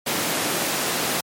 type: high-pass noise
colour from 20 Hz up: pink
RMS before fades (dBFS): -24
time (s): 0.06-1.21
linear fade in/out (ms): 10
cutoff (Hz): 210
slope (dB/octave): 12
effects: high-pass 100 Hz 12 dB/octave + MP3 64 kbps